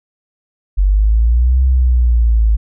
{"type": "linear two-way sweep", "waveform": "sine", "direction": "up then down", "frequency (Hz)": [46.25, 65.41, 53], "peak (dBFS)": -8, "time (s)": [0.77, 2.57], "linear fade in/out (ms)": 20, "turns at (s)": 1.63, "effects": []}